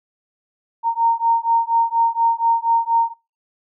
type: beating tone pair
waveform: sine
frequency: 920 / 924.2 Hz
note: A#5 / A#5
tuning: -23 / -15 cents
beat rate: 4.2 Hz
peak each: -18 dBFS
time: 0.83-3.14 s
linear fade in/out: 50 ms
effects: noise-tail reverb RT60 0.3 s tail -26 dB re dry